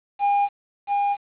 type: tone with echo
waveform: triangle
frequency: 810 Hz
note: G#5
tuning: 43 cents flat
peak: -15 dBFS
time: 0.19-0.49 s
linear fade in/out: 50 ms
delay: 680 ms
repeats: 1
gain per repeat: -2 dB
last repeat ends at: 1.17 s
effects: resampled to 8000 Hz + 8-bit